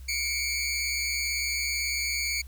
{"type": "tone pair together", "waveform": "20% pulse", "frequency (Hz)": [2183, 2321], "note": ["C#7", "D7"], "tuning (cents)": [-27, -21], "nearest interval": "minor second", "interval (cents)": 106, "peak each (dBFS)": -25, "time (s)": [0.08, 2.42], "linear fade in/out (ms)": 10, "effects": ["added 65 Hz sine -40 dBFS peak until 2.47 s", "white hiss -58 dBFS RMS until 2.47 s"]}